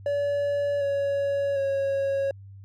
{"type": "tone with pitch steps", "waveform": "triangle", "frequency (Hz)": [572, 560.6, 549.3], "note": ["D5", "C#5", "C#5"], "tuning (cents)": [-46, 19, -16], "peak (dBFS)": -21, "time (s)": [0.06, 2.31], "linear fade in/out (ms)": 2, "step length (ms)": 750, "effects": ["added 98 Hz sine -42 dBFS peak until 2.64 s"]}